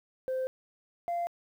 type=tone pair in turn; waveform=sine; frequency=519 / 691.3 Hz; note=C5 / F5; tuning=-14 / -18 cents; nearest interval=perfect fourth; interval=496 cents; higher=second; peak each=-27 dBFS; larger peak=neither; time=0.28-0.47 / 1.08-1.27 s; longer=neither; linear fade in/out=0 ms; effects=tanh soft clip ceiling -27 dBFS + 10-bit